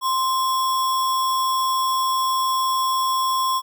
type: tone with sample-and-hold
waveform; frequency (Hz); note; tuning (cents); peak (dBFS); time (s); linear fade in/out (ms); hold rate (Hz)
sine; 1046.5; C6; 0; -18; 0.01-3.62; 50; 4410
effects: none